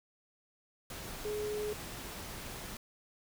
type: tone in noise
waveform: sine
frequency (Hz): 421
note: G#4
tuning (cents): +24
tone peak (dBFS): -34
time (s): 1.25-1.73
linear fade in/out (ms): 2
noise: pink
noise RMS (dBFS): -44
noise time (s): 0.9-2.77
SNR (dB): +7
effects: none